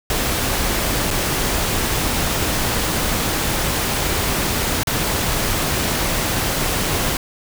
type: noise with dropouts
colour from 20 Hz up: pink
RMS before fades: -20 dBFS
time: 0.1-7.17 s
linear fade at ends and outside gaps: 2 ms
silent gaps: 1.106-1.11 / 4.834-4.871 s
effects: none